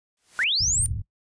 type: noise with exponential growth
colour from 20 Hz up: white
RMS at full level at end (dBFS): -36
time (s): 0.17-0.44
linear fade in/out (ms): 2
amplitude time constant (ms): 58
type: linear sweep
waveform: sine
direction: up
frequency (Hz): 1396.9 to 9180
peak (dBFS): -20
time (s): 0.39-0.86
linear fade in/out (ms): 0
type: low-pass noise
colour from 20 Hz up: white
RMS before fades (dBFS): -30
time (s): 0.6-1.02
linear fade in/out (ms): 10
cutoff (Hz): 110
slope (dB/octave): 24
effects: noise-tail reverb RT60 0.1 s tail -19 dB re dry + resampled to 22050 Hz